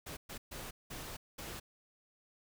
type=noise bursts at uneven times; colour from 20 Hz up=pink; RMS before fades=-45 dBFS; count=5; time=0.06-0.17 / 0.29-0.38 / 0.51-0.71 / 0.9-1.17 / 1.38-1.6 s; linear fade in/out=10 ms; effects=none

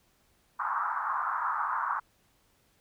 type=band-pass noise; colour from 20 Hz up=pink; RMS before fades=-31 dBFS; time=0.59-2 s; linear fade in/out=10 ms; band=930 to 1400 Hz; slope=48 dB/octave; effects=pink hiss -68 dBFS RMS until 2.8 s

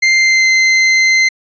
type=tone with pitch glide; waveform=40% pulse; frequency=2093 to 2071 Hz; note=C7 to C7; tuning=0 to -18 cents; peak=-7 dBFS; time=0.02-1.29 s; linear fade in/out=10 ms; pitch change=-18 cents; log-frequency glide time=0.16-0.47 s; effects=resampled to 16000 Hz

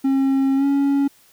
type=tone with pitch glide; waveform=triangle; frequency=270 to 279.2 Hz; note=C#4 to C#4; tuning=-45 to +13 cents; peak=-13 dBFS; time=0.04-1.08 s; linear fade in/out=10 ms; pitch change=+58 cents; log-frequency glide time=0.56-0.65 s; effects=white hiss -54 dBFS RMS until 1.32 s

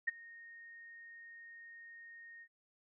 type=tone with ADSR envelope; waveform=sine; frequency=1854 Hz; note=A#6; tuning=10 cents flat; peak=-28 dBFS; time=0.07-2.48 s; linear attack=13 ms; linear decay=18 ms; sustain=-23 dB; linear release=61 ms; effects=none

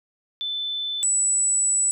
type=tone pair in turn; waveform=sine; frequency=3520 / 7902 Hz; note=A7 / B8; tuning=0 / 0 cents; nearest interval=octave + major second; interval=1400 cents; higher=second; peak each=-25 / -18 dBFS; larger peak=second; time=0.41-1.03 / 1.03-1.91 s; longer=second; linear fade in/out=0 ms; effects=none

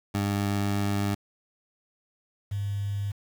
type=tone pair in turn; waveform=20% pulse / sine; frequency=100.9 / 100.9 Hz; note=G#2 / G#2; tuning=-49 / -49 cents; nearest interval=unison; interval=0 cents; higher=neither; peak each=-20 / -27 dBFS; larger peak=first; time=0.14-1.15 / 2.51-3.12 s; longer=first; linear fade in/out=10 ms; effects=8-bit

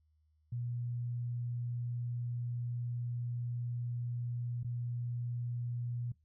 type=tone with dropouts; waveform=sine; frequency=120.6 Hz; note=B2; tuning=41 cents flat; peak=-35 dBFS; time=0.52-6.12 s; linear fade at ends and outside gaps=5 ms; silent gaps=4.632-4.645 s; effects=noise-tail reverb RT60 0.2 s tail -21 dB re dry + added 77 Hz sine -69 dBFS peak until 6.24 s

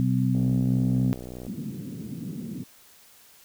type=harmonic tone; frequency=63.8 Hz; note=C2; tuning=43 cents flat; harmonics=2 / 3 / 4; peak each=-23 / -26 / -26 dBFS; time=0-1.13 s; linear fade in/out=0 ms
type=click train; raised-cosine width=2 ms; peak=-25 dBFS; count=70; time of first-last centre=0.35-1.467 s; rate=61.8 Hz
type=band-pass noise; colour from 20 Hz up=pink; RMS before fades=-35 dBFS; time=1.47-2.64 s; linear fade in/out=10 ms; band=150 to 260 Hz; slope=24 dB/octave
effects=white hiss -54 dBFS RMS until 3.44 s

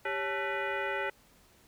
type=tone with frequency modulation; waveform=sine; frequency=554.4 Hz; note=C#5; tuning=in tune; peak=-30 dBFS; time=0.05-1.1 s; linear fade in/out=5 ms; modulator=475 Hz; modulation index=3.8; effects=pink hiss -62 dBFS RMS until 1.67 s

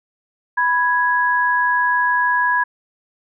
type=tone pair together; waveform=sine; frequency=988.2 / 1662 Hz; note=B5 / G#6; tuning=+1 / +1 cents; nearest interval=major sixth; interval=900 cents; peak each=-17 dBFS; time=0.57-2.64 s; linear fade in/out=10 ms; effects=none

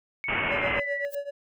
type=tone with pitch glide; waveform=sine; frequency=2217 to 1952.4 Hz; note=C#7 to B6; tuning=0 to -20 cents; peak=-29 dBFS; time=0.24-1.05 s; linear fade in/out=0 ms; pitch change=-220 cents; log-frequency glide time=0.45-0.92 s
type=low-pass noise; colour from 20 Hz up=white; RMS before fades=-29 dBFS; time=0.28-0.8 s; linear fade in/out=5 ms; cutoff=2900 Hz; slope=96 dB/octave
type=tone with tremolo; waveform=triangle; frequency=569 Hz; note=C#5; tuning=45 cents sharp; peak=-24 dBFS; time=0.5-1.31 s; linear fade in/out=20 ms; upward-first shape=triangle; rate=7.7 Hz; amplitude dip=95%
type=noise with exponential growth; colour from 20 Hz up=violet; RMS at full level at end=-33 dBFS; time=1.08-1.15 s; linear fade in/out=5 ms; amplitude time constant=15 ms
effects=none

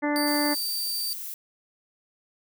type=harmonic tone; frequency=293.7 Hz; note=D4; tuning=in tune; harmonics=1 / 2 / 3 / 4 / 5 / 6 / 7; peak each=-25 / -30 / -31 / -38 / -39 / -34 / -35 dBFS; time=0.02-0.55 s; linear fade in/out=20 ms
type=tone; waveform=sawtooth; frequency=4637 Hz; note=D8; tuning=23 cents flat; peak=-25 dBFS; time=0.16-1.13 s; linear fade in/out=0 ms
type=noise; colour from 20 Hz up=violet; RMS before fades=-36 dBFS; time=0.27-1.34 s; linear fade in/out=0 ms
effects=none

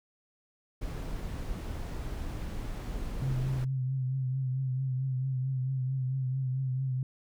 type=noise; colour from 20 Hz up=brown; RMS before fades=-36 dBFS; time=0.81-3.65 s; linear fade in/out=10 ms
type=tone with vibrato; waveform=sine; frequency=130.81 Hz; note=C3; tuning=in tune; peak=-28 dBFS; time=3.22-7.03 s; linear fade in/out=2 ms; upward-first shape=triangle; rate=4.5 Hz; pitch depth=54 cents each way
effects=none

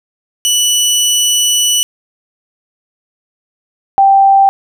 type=tone pair in turn; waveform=20% pulse / sine; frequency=2960 / 784 Hz; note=F#7 / G5; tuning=0 / 0 cents; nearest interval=octave + major seventh; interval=2300 cents; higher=first; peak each=-4 dBFS; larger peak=neither; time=0.45-1.83 / 3.98-4.49 s; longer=first; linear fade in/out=0 ms; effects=none

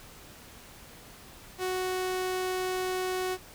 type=tone; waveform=sawtooth; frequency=370 Hz; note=F#4; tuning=in tune; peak=-25 dBFS; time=1.58-3.38 s; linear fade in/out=50 ms; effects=pink hiss -50 dBFS RMS until 3.54 s

